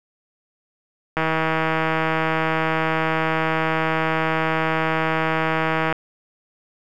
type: click train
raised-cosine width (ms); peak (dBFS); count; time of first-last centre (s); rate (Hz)
0.5; -6; 762; 1.17-5.926; 160
effects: 8-bit